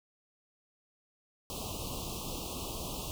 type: band-stop noise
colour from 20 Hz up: pink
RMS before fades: -39 dBFS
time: 1.5-3.11 s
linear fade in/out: 0 ms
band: 1200 to 2600 Hz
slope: 96 dB/octave
effects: none